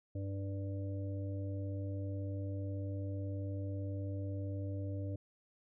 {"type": "harmonic tone", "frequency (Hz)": 98.2, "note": "G2", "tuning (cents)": 4, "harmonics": [1, 3, 5, 6], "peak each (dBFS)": [-37, -45, -51, -50], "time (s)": [0.15, 5.16], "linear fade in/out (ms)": 5, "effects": []}